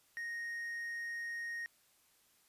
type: tone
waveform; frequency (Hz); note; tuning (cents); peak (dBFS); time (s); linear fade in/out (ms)
triangle; 1864.7; A#6; 0; -37; 0.17-1.66; 0
effects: white hiss -70 dBFS RMS until 2.48 s + resampled to 32000 Hz